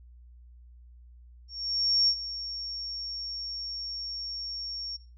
sine tone with ADSR envelope, 5510 Hz, F8, 24 cents flat, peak -20 dBFS, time 1.48-4.97 s, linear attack 600 ms, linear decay 67 ms, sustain -14 dB, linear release 13 ms, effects noise-tail reverb RT60 0.3 s tail -17 dB re dry + added 60 Hz sine -49 dBFS peak until 5.17 s

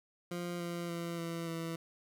20% pulse tone with pitch steps, 174.61 / 172.21 / 169.84 / 167.5 / 165.19 Hz, F3 / F3 / F3 / E3 / E3, 0 / -24 / -48 / +28 / +4 cents, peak -32 dBFS, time 0.31-1.76 s, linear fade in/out 5 ms, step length 290 ms, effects none

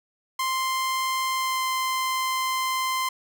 sawtooth tone with pitch glide, 1046.5 to 1039.9 Hz, C6 to C6, 0 to -11 cents, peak -20 dBFS, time 0.39-3.09 s, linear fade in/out 5 ms, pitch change -11 cents, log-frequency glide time 1.35-1.63 s, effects none

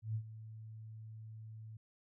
sine tone with ADSR envelope, 110 Hz, A2, in tune, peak -33 dBFS, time 0.02-1.77 s, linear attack 130 ms, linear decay 75 ms, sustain -14 dB, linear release 4 ms, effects none

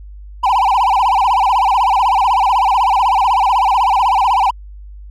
triangle tone with vibrato, 880 Hz, A5, in tune, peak -8 dBFS, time 0.43-4.51 s, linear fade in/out 10 ms, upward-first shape sine, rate 16 Hz, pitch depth 260 cents each way, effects added 50 Hz sine -31 dBFS peak until 5.1 s

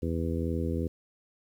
harmonic tone, 82.6 Hz, E2, 4 cents sharp, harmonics 1 / 2 / 3 / 4 / 5 / 6, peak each -31 / -35 / -34 / -36 / -38 / -38 dBFS, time 0.02-0.88 s, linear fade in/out 10 ms, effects 10-bit

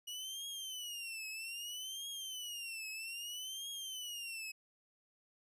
sawtooth tone with vibrato, 2903 Hz, F#7, 34 cents flat, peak -39 dBFS, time 0.07-4.52 s, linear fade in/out 10 ms, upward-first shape triangle, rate 0.62 Hz, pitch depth 220 cents each way, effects resampled to 32000 Hz

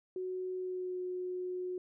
sine tone with pitch glide, 369.6 to 364.1 Hz, F#4 to F#4, -2 to -28 cents, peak -35 dBFS, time 0.16-1.78 s, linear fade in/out 2 ms, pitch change -26 cents, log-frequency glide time 0.56-1 s, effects none

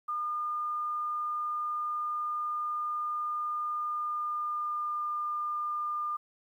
sine tone with pitch glide, 1212 to 1204.3 Hz, D#6 to D6, -46 to +43 cents, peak -30 dBFS, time 0.08-6.17 s, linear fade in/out 10 ms, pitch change -11 cents, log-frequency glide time 3.75-5.06 s, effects 11-bit

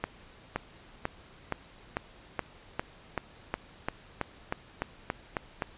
accelerating click train, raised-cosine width 0.5 ms, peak -14 dBFS, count 16, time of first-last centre 0.04-5.622 s, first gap 520 ms, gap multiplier 0.95, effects pink hiss -54 dBFS RMS until 5.77 s + resampled to 8000 Hz

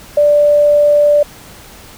sine tone, 587.3 Hz, D5, in tune, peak -6 dBFS, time 0.17-1.23 s, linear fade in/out 5 ms, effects pink hiss -37 dBFS RMS until 1.97 s

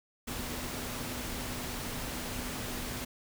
sine tone in noise, 246.9 Hz, B3, in tune, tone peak -44 dBFS, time 0.27-3.05 s, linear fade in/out 10 ms, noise pink, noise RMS -38 dBFS, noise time 0.27-3.05 s, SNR -9 dB, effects none

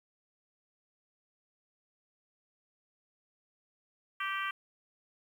harmonic tone, 389.9 Hz, G4, 9 cents flat, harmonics 3 / 4 / 5 / 6 / 7 / 8, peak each -36 / -38 / -40 / -42 / -43 / -44 dBFS, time 4.2-4.51 s, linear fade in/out 5 ms, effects 10-bit

